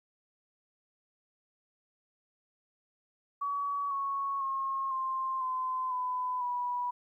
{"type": "tone with pitch steps", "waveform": "sine", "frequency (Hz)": [1133, 1105.8, 1079.3, 1053.5, 1028.2, 1003.6, 979.5], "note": ["C#6", "C#6", "C#6", "C6", "C6", "B5", "B5"], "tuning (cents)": [37, -5, -47, 12, -31, 28, -15], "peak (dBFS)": -30, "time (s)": [3.41, 6.91], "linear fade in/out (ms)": 10, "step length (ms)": 500, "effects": ["12-bit"]}